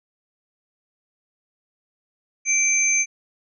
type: tone pair together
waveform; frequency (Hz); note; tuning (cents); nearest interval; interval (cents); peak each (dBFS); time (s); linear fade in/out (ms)
sine; 2335 / 6257; D7 / G8; -11 / -4; octave + perfect fourth; 1707; -20 / -19; 2.45-3.06; 50
effects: none